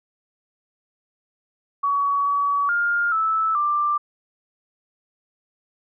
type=tone with pitch steps; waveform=sine; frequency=1129 / 1136 / 1409 / 1311 / 1182 Hz; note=C#6 / C#6 / F6 / E6 / D6; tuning=+31 / +42 / +15 / -10 / +11 cents; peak=-18 dBFS; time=1.83-3.98 s; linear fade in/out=10 ms; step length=430 ms; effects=none